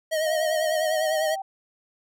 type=tone with vibrato; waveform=square; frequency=627 Hz; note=D#5; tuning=13 cents sharp; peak=-23 dBFS; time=0.11-1.36 s; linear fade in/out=20 ms; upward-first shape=triangle; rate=10 Hz; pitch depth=58 cents each way
type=tone with pitch glide; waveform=sine; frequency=698.5 to 775 Hz; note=F5 to G5; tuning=0 to -20 cents; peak=-29 dBFS; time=0.26-1.42 s; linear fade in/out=5 ms; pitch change=+180 cents; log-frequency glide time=0.69-1.23 s
effects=none